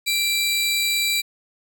sawtooth tone pair together, 2355 / 3942 Hz, D7 / B7, +4 / -4 cents, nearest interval major sixth, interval 892 cents, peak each -19 dBFS, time 0.06-1.22 s, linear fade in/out 20 ms, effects none

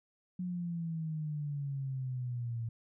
sine exponential sweep, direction down, 182.4 to 113.7 Hz, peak -34 dBFS, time 0.39-2.69 s, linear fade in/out 5 ms, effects none

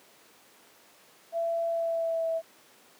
sine tone with pitch glide, 670 to 654.7 Hz, E5 to E5, +28 to -12 cents, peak -26 dBFS, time 1.32-2.42 s, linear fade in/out 50 ms, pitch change -40 cents, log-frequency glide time 1.69-2.3 s, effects pink hiss -57 dBFS RMS until 2.99 s + high-pass 300 Hz 12 dB/octave

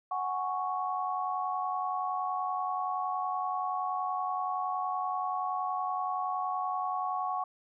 sine chord, F# suspended second, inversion none, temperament equal, 740 / 830.6 / 1108.7 Hz, F#5 / G#5 / C#6, 0 / 0 / 0 cents, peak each -33 / -38 / -33 dBFS, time 0.11-7.44 s, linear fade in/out 5 ms, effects none

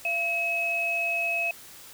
sine tone pair together, 681 / 2565 Hz, F5 / E7, -44 / -48 cents, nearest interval octave + major seventh, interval 2296 cents, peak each -32 / -25 dBFS, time 0.05-1.51 s, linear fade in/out 2 ms, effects white hiss -47 dBFS RMS until 1.93 s

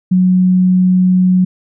sine tone, 183.6 Hz, F#3, 13 cents flat, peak -7 dBFS, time 0.11-1.45 s, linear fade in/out 10 ms, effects none

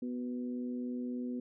harmonic tone, 123.47 Hz, B2, in tune, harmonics 2 / 3 / 4, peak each -35 / -46 / -49 dBFS, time 0.02-1.4 s, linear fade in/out 5 ms, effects none

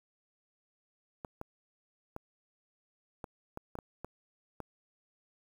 clicks, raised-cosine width 1 ms, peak -26 dBFS, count 9, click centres 1.248 / 1.414 / 2.164 / 3.242 / 3.574 / 3.754 / 3.788 / 4.046 / 4.603 s, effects 9-bit

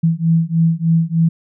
sine beating tone pair, 163 / 166.3 Hz, E3 / E3, -19 / +16 cents, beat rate 3.3 Hz, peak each -15 dBFS, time 0.03-1.29 s, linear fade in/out 10 ms, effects none

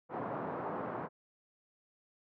white band-pass noise, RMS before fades -39 dBFS, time 0.09-1.09 s, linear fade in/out 50 ms, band 120 to 1100 Hz, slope 24 dB/octave, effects none

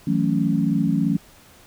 sine chord, F# minor seventh, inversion third, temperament equal with one note detuned, 161.98 / 185 / 220 / 277.2 Hz, E3 / F#3 / A3 / C#4, -30 / 0 / 0 / 0 cents, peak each -23 dBFS, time 0.07-1.17 s, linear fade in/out 5 ms, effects pink hiss -50 dBFS RMS until 1.66 s

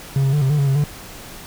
triangle tone with pitch steps, 136.7 / 135.2 / 147.9 / 133.1 / 149 / 139.9 / 135.3 / 146.7 Hz, C#3 / C#3 / D3 / C3 / D3 / C#3 / C#3 / D3, -24 / -43 / +13 / +30 / +25 / +16 / -42 / -2 cents, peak -12 dBFS, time 0.16-0.84 s, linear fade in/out 2 ms, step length 85 ms, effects pink hiss -37 dBFS RMS until 1.46 s

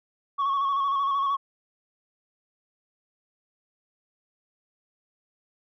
sine tone with vibrato, 1108.7 Hz, C#6, in tune, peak -20 dBFS, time 0.38-1.37 s, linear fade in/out 20 ms, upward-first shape square, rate 13 Hz, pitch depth 32 cents each way, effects tanh soft clip ceiling -21 dBFS

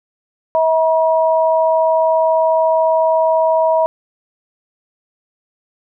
sine tone pair together, 643.8 / 958 Hz, E5 / A#5, -41 / +47 cents, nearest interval perfect fifth, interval 688 cents, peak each -12 / -16 dBFS, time 0.55-3.86 s, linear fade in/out 0 ms, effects none

